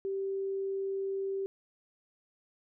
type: tone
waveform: sine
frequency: 389.4 Hz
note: G4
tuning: 12 cents flat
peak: -31 dBFS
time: 0.05-1.46 s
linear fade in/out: 0 ms
effects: none